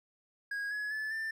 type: tone with pitch steps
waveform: triangle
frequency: 1644 / 1688.3 / 1733.7 / 1780.4 Hz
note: G#6 / G#6 / A6 / A6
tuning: -18 / +28 / -26 / +20 cents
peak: -32 dBFS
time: 0.51-1.31 s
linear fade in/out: 5 ms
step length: 200 ms
effects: none